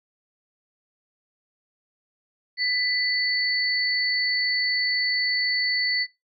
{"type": "tone pair together", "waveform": "sine", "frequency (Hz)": [1993, 4474], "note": ["B6", "C#8"], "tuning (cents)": [15, 15], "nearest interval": "octave + major second", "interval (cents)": 1400, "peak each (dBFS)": -24, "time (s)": [2.57, 6.07], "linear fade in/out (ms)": 50, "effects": ["noise-tail reverb RT60 0.2 s tail -20 dB re dry"]}